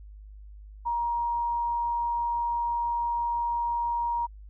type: tone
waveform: sine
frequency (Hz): 945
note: A#5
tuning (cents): +23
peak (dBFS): -25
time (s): 0.85-4.27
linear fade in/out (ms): 20
effects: added 51 Hz sine -43 dBFS peak until 4.49 s